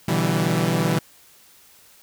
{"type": "chord", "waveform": "sawtooth", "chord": "E minor seventh", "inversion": "second", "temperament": "equal with one note detuned", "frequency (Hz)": [123.47, 146.83, 164.81, 193.08], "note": ["B2", "D3", "E3", "G3"], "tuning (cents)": [0, 0, 0, -26], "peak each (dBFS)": [-22, -23, -18, -21], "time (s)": [0.08, 0.99], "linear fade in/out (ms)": 5, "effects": ["white hiss -52 dBFS RMS until 2.02 s"]}